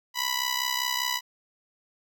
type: tone with amplitude modulation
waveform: 10% pulse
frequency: 987.8 Hz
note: B5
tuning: in tune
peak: -14 dBFS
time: 0.14-1.21 s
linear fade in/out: 50 ms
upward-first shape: sine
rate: 65.1 Hz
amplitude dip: 75%
effects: none